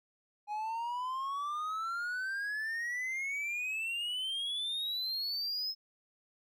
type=exponential sweep; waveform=triangle; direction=up; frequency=826 to 5200 Hz; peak=-32 dBFS; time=0.47-5.75 s; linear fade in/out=50 ms; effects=none